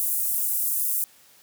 pink high-pass noise, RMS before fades -25 dBFS, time 0-1.04 s, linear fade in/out 0 ms, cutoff 10000 Hz, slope 24 dB/octave, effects white hiss -55 dBFS RMS until 1.42 s + high-pass 80 Hz 12 dB/octave

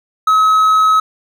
triangle tone, 1281 Hz, E6, 50 cents flat, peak -6 dBFS, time 0.27-1 s, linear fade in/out 5 ms, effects none

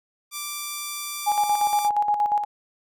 5% pulse tone with vibrato, 1174.7 Hz, D6, in tune, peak -18 dBFS, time 0.31-1.9 s, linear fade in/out 50 ms, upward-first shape triangle, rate 20 Hz, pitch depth 10 cents each way
sine tone with tremolo, 830.6 Hz, G#5, in tune, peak -17 dBFS, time 1.26-2.45 s, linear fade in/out 20 ms, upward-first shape square, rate 8.5 Hz, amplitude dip 55%
effects none

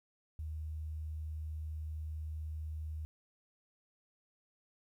sine tone, 77.78 Hz, D#2, in tune, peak -38 dBFS, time 0.39-3.05 s, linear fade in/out 0 ms, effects 12-bit

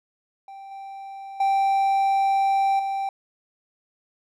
triangle tone with level steps, 783 Hz, G5, 2 cents flat, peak -36 / -33 / -16 / -22 dBFS, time 0.48-3.09 s, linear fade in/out 2 ms, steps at 0.71 / 1.4 / 2.79 s, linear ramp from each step 5 ms, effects none

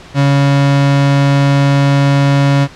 35% pulse tone, 140 Hz, C#3, 18 cents sharp, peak -6 dBFS, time 0.14-2.68 s, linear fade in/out 50 ms, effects pink hiss -36 dBFS RMS until 2.75 s + low-pass 5000 Hz 12 dB/octave

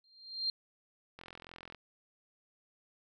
sine tone with exponential growth, 4186 Hz, C8, in tune, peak -28 dBFS, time 0.04-0.5 s, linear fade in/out 2 ms, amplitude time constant 100 ms
click train, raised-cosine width 0.3 ms, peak -32 dBFS, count 25, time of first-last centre 1.19-1.747 s, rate 43.1 Hz
effects none

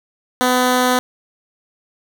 10% pulse tone, 251.3 Hz, B3, 30 cents sharp, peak -5 dBFS, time 0.41-0.99 s, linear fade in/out 0 ms, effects none

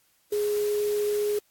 sine tone in noise, 416 Hz, G#4, 3 cents sharp, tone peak -23 dBFS, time 0.32-1.39 s, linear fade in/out 5 ms, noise white, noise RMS -40 dBFS, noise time 0.32-1.39 s, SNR +14 dB, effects white hiss -66 dBFS RMS until 1.5 s + AAC 64 kbps

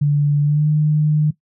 sine tone with pitch glide, 145.6 to 151.78 Hz, D3 to D#3, -15 to -43 cents, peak -12 dBFS, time 0.01-1.31 s, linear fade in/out 10 ms, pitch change +72 cents, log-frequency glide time 0.42-0.67 s, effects noise-tail reverb RT60 0.1 s tail -17 dB re dry

